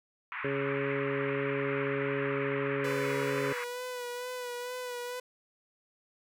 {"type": "band-pass noise", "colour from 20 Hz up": "white", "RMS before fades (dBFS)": -38, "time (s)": [0.32, 3.64], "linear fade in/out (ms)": 0, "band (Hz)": [990, 2400], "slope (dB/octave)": 48}
{"type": "harmonic tone", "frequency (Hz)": 138.59, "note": "C#3", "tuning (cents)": 0, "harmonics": [1, 2, 3, 4], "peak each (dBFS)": [-38, -37, -32, -38], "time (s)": [0.44, 3.53], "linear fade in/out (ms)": 5}
{"type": "tone with vibrato", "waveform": "sawtooth", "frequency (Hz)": 493.9, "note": "B4", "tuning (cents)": 0, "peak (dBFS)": -32, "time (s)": [2.84, 5.2], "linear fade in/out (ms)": 5, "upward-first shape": "sine", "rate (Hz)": 2.2, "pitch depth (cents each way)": 31}
{"effects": []}